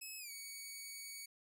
10% pulse tone with pitch glide, 2579 to 2245 Hz, E7 to C#7, -39 to +21 cents, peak -38 dBFS, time 0.01-1.26 s, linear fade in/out 10 ms, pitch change -240 cents, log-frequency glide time 0.19-0.31 s, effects none

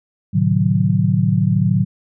sine chord, A diminished seventh, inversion none, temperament equal with one note detuned, 110 / 130.81 / 151.83 / 185 Hz, A2 / C3 / Eb3 / Gb3, 0 / 0 / -42 / 0 cents, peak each -18 / -21 / -18 / -17 dBFS, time 0.33-1.85 s, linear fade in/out 20 ms, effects none

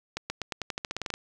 accelerating click train, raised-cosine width 0.2 ms, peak -14 dBFS, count 14, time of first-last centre 0.17-1.14 s, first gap 130 ms, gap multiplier 0.9, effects none

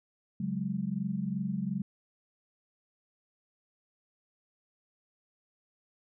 sine chord, C# suspended fourth, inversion none, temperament equal, 138.59 / 185 / 207.7 Hz, C#3 / F#3 / G#3, 0 / 0 / 0 cents, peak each -38 / -33 / -34 dBFS, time 0.4-1.82 s, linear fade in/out 5 ms, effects none

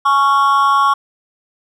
triangle tone with amplitude modulation, 1108.7 Hz, C#6, in tune, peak -4 dBFS, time 0.05-0.94 s, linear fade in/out 10 ms, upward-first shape sine, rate 270 Hz, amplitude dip 85%, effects none

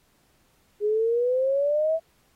sine exponential sweep, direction up, 411.2 to 658 Hz, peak -20 dBFS, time 0.8-2 s, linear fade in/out 50 ms, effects pink hiss -65 dBFS RMS until 2.35 s + AAC 48 kbps

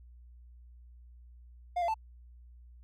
triangle tone with pitch steps, 709 / 685 / 882 Hz, F5 / F5 / A5, +26 / -34 / +4 cents, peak -26 dBFS, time 1.76-1.943 s, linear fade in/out 10 ms, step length 61 ms, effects added 60 Hz sine -51 dBFS peak until 2.83 s

